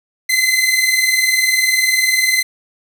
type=tone pair together; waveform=sawtooth; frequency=2040 / 2060 Hz; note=C7 / C7; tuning=-44 / -28 cents; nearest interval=unison; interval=16 cents; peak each=-12 dBFS; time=0.29-2.43 s; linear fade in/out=10 ms; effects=7-bit